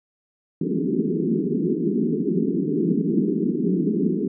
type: band-pass noise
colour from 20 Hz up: pink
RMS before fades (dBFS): -22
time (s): 0.61-4.28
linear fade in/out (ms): 5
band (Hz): 160 to 420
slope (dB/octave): 96
effects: none